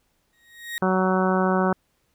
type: tone with exponential growth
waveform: 35% pulse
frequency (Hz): 1878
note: A#6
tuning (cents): +12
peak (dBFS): -24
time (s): 0.33-0.78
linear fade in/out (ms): 0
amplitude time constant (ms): 97
type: harmonic tone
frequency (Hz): 186.8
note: F#3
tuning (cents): +17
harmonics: 1 / 2 / 3 / 4 / 5 / 6 / 7 / 8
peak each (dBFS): -22 / -25 / -27 / -28 / -29 / -30 / -30 / -31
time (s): 0.82-1.73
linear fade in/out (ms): 2
effects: pink hiss -69 dBFS RMS until 2.14 s